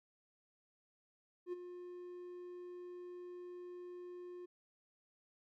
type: tone with ADSR envelope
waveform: triangle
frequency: 356.3 Hz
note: F4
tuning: 35 cents sharp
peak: -35 dBFS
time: 1.46-4.46 s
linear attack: 67 ms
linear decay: 19 ms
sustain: -10 dB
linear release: 11 ms
effects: none